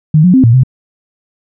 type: tone with pitch steps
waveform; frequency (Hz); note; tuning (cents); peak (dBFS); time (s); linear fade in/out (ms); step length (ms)
sine; 154.4 / 180.8 / 261.2 / 116 / 129.3; D#3 / F#3 / C4 / A#2 / C3; -13 / -40 / -3 / -8 / -20; -3; 0.14-0.635; 5; 99
effects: none